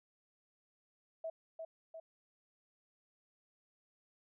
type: tone with echo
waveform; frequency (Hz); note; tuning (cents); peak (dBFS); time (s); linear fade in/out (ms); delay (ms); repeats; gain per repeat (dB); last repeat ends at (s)
sine; 650; E5; -24; -38; 1.24-1.3; 5; 350; 2; -4; 2
effects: none